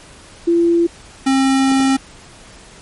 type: tone pair in turn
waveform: sine / square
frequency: 340 / 267.9 Hz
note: F4 / C4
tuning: -46 / +41 cents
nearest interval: major third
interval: 413 cents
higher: first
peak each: -10 / -12 dBFS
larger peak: first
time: 0.47-0.87 / 1.26-1.97 s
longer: second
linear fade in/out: 10 ms
effects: pink hiss -41 dBFS RMS until 2.81 s + MP3 48 kbps